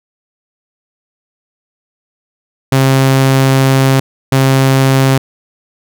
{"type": "tone bursts at uneven times", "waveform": "sawtooth", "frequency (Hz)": 133.9, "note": "C3", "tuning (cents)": 40, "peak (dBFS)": -3, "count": 2, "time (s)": [[2.72, 4], [4.32, 5.18]], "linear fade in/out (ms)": 5, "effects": []}